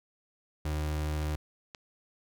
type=tone; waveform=35% pulse; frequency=76.1 Hz; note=D#2; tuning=38 cents flat; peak=-28 dBFS; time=0.65-1.36 s; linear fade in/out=5 ms
type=clicks; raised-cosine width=0.2 ms; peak=-28 / -25 dBFS; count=2; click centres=1.227 / 1.748 s
effects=none